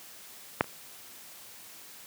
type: clicks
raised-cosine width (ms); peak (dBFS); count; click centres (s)
0.5; -6 / -29; 2; 0.609 / 0.643
effects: white hiss -49 dBFS RMS until 2.06 s + high-pass 100 Hz 12 dB/octave